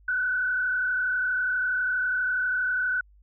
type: tone with frequency modulation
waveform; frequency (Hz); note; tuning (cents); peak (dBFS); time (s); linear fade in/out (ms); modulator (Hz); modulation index
sine; 1492; F#6; +14; -23; 0.08-3.01; 5; 32.3; 1.1
effects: added 50 Hz sine -53 dBFS peak until 3.22 s